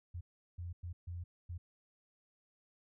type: tone bursts at uneven times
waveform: sine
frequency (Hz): 87.1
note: F2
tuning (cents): -4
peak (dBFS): -40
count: 5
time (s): 0.14-0.21 / 0.58-0.73 / 0.83-0.93 / 1.07-1.24 / 1.49-1.58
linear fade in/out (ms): 10
effects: none